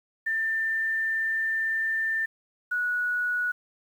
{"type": "tone pair in turn", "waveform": "sine", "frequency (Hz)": [1789, 1465.2], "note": ["A6", "F#6"], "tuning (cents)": [28, -17], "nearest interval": "minor third", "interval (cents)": 345, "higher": "first", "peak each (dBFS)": -24, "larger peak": "neither", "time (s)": [[0.26, 2.26], [2.71, 3.52]], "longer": "first", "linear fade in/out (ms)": 10, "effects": ["9-bit"]}